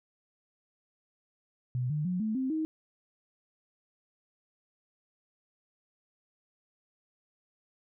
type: tone with pitch steps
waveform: sine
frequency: 125 / 150.38 / 180.91 / 217.6 / 261.8 / 315 Hz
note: B2 / D3 / F#3 / A3 / C4 / D#4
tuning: +21 / +41 / -39 / -19 / +1 / +21 cents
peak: -28 dBFS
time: 1.75-2.65 s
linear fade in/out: 0 ms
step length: 150 ms
effects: none